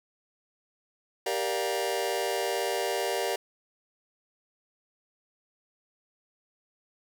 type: chord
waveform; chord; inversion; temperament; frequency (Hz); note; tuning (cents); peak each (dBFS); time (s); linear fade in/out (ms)
sawtooth; G minor seventh; none; just; 392 / 470.4 / 588 / 705.6; G4 / Bb4 / D5 / F5; 0 / +16 / +2 / +18; -28 / -28 / -29 / -30; 1.26-3.36; 5
effects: none